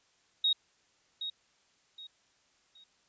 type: tone with echo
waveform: sine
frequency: 3764 Hz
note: A#7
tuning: 16 cents sharp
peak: -24 dBFS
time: 0.44-0.53 s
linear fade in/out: 5 ms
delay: 770 ms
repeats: 3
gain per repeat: -10 dB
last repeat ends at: 2.84 s
effects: white hiss -69 dBFS RMS until 3.08 s + resampled to 16000 Hz